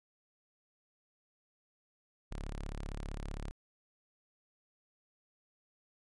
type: tone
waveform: sawtooth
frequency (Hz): 35.39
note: C#1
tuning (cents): +37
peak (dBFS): -35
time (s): 2.31-3.51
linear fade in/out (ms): 0
effects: resampled to 24000 Hz